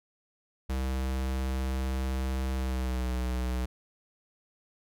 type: tone with pitch glide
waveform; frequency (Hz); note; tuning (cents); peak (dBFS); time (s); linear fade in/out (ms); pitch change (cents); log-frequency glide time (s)
square; 65.4 to 62.55; C2 to B1; 0 to +23; -29; 0.69-3.66; 10; -77; 2.54-3.11
effects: none